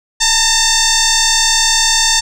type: tone with frequency modulation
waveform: sine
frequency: 880 Hz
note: A5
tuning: in tune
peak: -7 dBFS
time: 0.2-2.21 s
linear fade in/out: 20 ms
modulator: 900 Hz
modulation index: 7.8
effects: tanh soft clip ceiling -8 dBFS